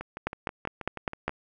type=two click trains; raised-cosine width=0.5 ms; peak=-12 / -21 dBFS; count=6 / 9; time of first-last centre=0.27-1.28 / 0.01-1.294 s; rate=4.95 / 6.23 Hz; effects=none